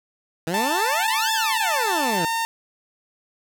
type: exponential two-way sweep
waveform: 15% pulse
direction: up then down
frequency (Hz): 155.56 to 1800 to 155.56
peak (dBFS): -17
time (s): 0.47-2.25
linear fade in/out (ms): 2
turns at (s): 1.32
type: tone with pitch glide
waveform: sawtooth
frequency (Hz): 886 to 911.4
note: A5 to A#5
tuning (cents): +12 to -39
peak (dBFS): -18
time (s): 0.54-2.45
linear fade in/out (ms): 0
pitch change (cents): +49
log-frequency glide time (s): 2.12-2.27
effects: none